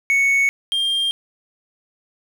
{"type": "tone pair in turn", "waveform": "triangle", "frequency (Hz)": [2217, 3199], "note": ["C#7", "G7"], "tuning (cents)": [0, 34], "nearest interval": "tritone", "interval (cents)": 634, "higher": "second", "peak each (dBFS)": [-12, -16], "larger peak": "first", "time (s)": [[0.1, 0.49], [0.72, 1.11]], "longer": "neither", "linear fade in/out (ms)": 0, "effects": ["8-bit"]}